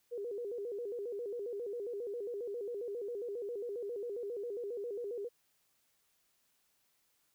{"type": "tone with vibrato", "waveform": "sine", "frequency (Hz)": 440, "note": "A4", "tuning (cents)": 0, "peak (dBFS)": -37, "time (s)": [0.11, 5.29], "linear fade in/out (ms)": 20, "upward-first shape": "square", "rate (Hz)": 7.4, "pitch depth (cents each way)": 150, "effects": ["white hiss -75 dBFS RMS until 7.34 s"]}